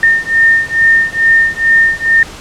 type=beating tone pair; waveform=sine; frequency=1817 / 1819.3 Hz; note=A#6 / A#6; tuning=-45 / -43 cents; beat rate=2.3 Hz; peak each=-10 dBFS; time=0.03-2.23 s; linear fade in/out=2 ms; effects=pink hiss -30 dBFS RMS until 2.4 s + low-pass 8000 Hz 12 dB/octave